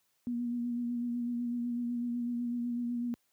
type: tone with vibrato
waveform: sine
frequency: 240 Hz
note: B3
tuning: 49 cents flat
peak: -31 dBFS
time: 0.27-3.14 s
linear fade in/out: 0 ms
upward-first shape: sine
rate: 8 Hz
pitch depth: 26 cents each way
effects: white hiss -75 dBFS RMS until 3.32 s + high-pass 60 Hz 12 dB/octave